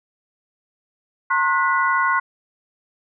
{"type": "tone cluster", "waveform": "sine", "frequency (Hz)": [919, 1071, 1458, 1981], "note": ["A#5", "C6", "F#6", "B6"], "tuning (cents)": [-25, 40, -26, 5], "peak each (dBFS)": [-26, -19, -20, -26], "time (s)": [1.3, 2.2], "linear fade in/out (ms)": 10, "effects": []}